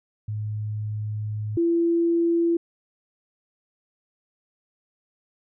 sine tone pair in turn, 106.4 / 337.8 Hz, G#2 / E4, +42 / +42 cents, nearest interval octave + minor sixth, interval 2000 cents, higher second, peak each -26 / -18 dBFS, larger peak second, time 0.28-1.57 / 1.57-2.57 s, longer first, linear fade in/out 5 ms, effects none

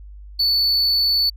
triangle tone, 4469 Hz, C#8, 13 cents sharp, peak -14 dBFS, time 0.39-1.3 s, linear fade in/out 10 ms, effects added 50 Hz sine -36 dBFS peak until 1.36 s

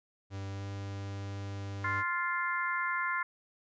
45% pulse tone with pitch glide, 98 to 99.31 Hz, G2 to G2, 0 to +23 cents, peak -37 dBFS, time 0.3-2.04 s, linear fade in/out 50 ms, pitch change +23 cents, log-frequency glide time 0.49-0.69 s
harmonic tone, 349.2 Hz, F4, in tune, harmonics 3 / 4 / 5 / 6, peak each -34 / -35 / -36 / -37 dBFS, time 1.84-3.23 s, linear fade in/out 5 ms
effects resampled to 16000 Hz

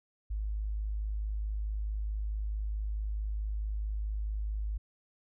sine tone, 52.3 Hz, G#1, 13 cents sharp, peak -31 dBFS, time 0.3-4.78 s, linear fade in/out 10 ms, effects none

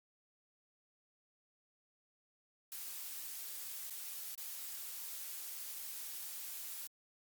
blue noise with dropouts, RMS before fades -45 dBFS, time 2.72-6.87 s, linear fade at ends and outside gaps 1 ms, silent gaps 3.899-3.906 / 4.349-4.378 s, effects Opus 48 kbps

